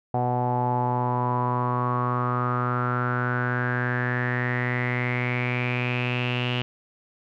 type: tone with low-pass filter sweep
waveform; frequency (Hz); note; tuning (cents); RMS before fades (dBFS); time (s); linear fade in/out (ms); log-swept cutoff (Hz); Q
sawtooth; 123.47; B2; 0; -25; 0.14-6.62; 0; 770 to 2900; 8.2
effects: none